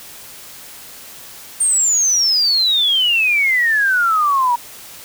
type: exponential sweep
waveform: sine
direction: down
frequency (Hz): 8870 to 940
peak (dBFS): -12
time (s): 1.6-4.56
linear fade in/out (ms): 10
effects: white hiss -37 dBFS RMS until 5.04 s